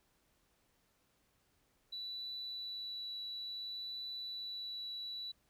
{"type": "tone with vibrato", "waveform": "sine", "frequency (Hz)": 3951, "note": "B7", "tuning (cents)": 0, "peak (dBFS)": -40, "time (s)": [1.92, 5.32], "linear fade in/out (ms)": 10, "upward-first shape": "triangle", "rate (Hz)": 0.58, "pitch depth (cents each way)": 8, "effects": ["tanh soft clip ceiling -36 dBFS", "pink hiss -75 dBFS RMS until 5.49 s"]}